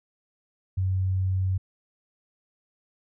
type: tone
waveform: sine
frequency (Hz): 94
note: F#2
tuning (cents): +28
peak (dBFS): -22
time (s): 0.77-1.58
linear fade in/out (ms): 10
effects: none